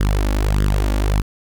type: tone with flanger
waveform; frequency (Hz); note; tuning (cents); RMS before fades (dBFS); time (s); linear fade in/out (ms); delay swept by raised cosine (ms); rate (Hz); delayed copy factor
sawtooth; 50.5; G#1; -48; -17; 0-1.22; 10; 0.59 to 3.59; 1.6; +0.8
effects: none